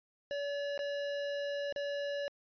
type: tone with dropouts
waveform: square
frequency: 571 Hz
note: D5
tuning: 49 cents flat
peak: -35 dBFS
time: 0.31-2.28 s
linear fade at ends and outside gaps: 0 ms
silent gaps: 0.777-0.791 / 1.725-1.761 s
effects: resampled to 11025 Hz